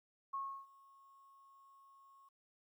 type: tone with ADSR envelope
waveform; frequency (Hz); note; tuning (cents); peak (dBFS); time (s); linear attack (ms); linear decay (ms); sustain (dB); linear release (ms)
sine; 1093; C#6; -25; -37; 0.33-2.29; 12; 320; -24; 9
effects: 13-bit